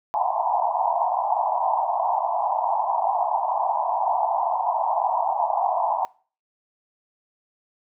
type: band-pass noise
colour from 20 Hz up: pink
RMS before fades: -23 dBFS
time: 0.14-6.05 s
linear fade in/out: 0 ms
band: 670 to 1000 Hz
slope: 96 dB/octave
effects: noise-tail reverb RT60 0.4 s tail -23 dB re dry